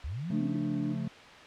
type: linear sweep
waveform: sine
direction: up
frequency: 58.27 to 316.2 Hz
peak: -33 dBFS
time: 0.04-0.56 s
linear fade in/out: 5 ms
type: chord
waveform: triangle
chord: Db augmented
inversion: none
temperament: equal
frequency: 138.59 / 174.61 / 220 Hz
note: Db3 / F3 / A3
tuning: 0 / 0 / 0 cents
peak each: -34 / -34 / -33 dBFS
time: 0.3-1.08 s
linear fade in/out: 5 ms
type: tone with vibrato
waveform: sine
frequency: 293.7 Hz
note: D4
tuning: in tune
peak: -32 dBFS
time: 0.31-0.96 s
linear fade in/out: 50 ms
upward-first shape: triangle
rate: 3.7 Hz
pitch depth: 26 cents each way
effects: white hiss -49 dBFS RMS until 1.46 s + low-pass 3000 Hz 12 dB/octave